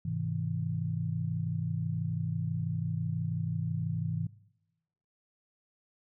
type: chord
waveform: sine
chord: Ab augmented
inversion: none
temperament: just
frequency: 103.83 / 129.78 / 162.23 Hz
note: Ab2 / C3 / E3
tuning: 0 / -14 / -27 cents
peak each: -36 / -36 / -33 dBFS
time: 0.05-4.27 s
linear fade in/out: 5 ms
effects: noise-tail reverb RT60 1.0 s tail -21 dB re dry